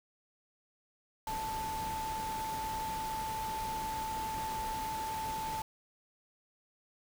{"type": "tone in noise", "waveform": "sine", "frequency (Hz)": 880, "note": "A5", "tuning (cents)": 0, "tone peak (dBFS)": -35, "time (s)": [1.27, 5.62], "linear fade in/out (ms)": 2, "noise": "pink", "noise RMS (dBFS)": -43, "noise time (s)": [1.27, 5.62], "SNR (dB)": 5, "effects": []}